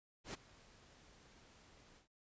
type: noise with ADSR envelope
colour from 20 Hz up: pink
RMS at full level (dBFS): -44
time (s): 0.24-2.08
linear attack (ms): 100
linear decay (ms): 15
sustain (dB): -20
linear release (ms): 120
effects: resampled to 16000 Hz